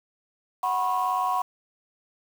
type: chord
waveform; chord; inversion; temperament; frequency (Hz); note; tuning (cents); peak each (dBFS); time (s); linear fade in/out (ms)
sine; F# suspended fourth; none; equal with one note detuned; 740 / 987.8 / 1085.9; F#5 / B5 / C#6; 0 / 0 / -36; -26; 0.63-1.42; 5
effects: tanh soft clip ceiling -16 dBFS + 7-bit